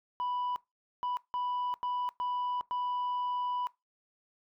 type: tone bursts at uneven times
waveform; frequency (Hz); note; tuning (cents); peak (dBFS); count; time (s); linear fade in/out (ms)
sine; 987.8; B5; 0; -28; 6; 0.2-0.56 / 1.03-1.17 / 1.34-1.74 / 1.83-2.09 / 2.2-2.61 / 2.71-3.67; 0
effects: noise-tail reverb RT60 0.2 s tail -22 dB re dry + tanh soft clip ceiling -29 dBFS